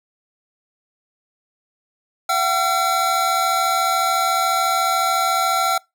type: tone cluster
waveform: square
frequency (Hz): 683 / 757 / 1357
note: F5 / F#5 / E6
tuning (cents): -39 / +39 / +50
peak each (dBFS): -26 / -22 / -20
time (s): 2.29-5.78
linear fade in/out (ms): 5
effects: noise-tail reverb RT60 0.2 s tail -24 dB re dry